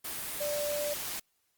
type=tone in noise; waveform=sine; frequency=587.3 Hz; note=D5; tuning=in tune; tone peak=-31 dBFS; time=0.4-0.94 s; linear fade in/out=10 ms; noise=white; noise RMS=-37 dBFS; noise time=0.04-1.2 s; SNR=+3 dB; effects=white hiss -75 dBFS RMS until 1.57 s + Opus 32 kbps